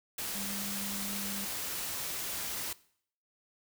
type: tone in noise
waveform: sine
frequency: 199.9 Hz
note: G3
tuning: 34 cents sharp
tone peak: -41 dBFS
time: 0.35-1.45 s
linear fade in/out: 5 ms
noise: white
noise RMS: -37 dBFS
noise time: 0.18-2.73 s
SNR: -7 dB
effects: noise-tail reverb RT60 0.6 s tail -20 dB re dry